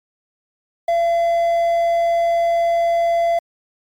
triangle tone with quantisation, 679 Hz, F5, 49 cents flat, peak -12 dBFS, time 0.88-3.39 s, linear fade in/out 5 ms, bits 7, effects MP3 96 kbps

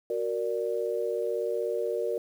sine chord, Gb augmented, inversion none, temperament equal, 370 / 466.2 / 587.3 Hz, Gb4 / Bb4 / D5, 0 / 0 / 0 cents, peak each -33 / -29 / -33 dBFS, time 0.1-2.18 s, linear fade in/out 2 ms, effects 9-bit

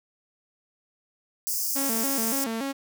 white high-pass noise, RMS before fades -28 dBFS, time 1.47-2.44 s, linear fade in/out 0 ms, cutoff 4800 Hz, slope 96 dB/octave
sawtooth tone with vibrato, 248.8 Hz, B3, 13 cents sharp, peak -24 dBFS, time 1.75-2.73 s, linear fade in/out 20 ms, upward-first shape square, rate 3.5 Hz, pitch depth 170 cents each way
effects none

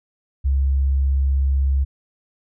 sine tone, 68 Hz, C#2, 33 cents flat, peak -15 dBFS, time 0.44-1.85 s, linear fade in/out 20 ms, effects none

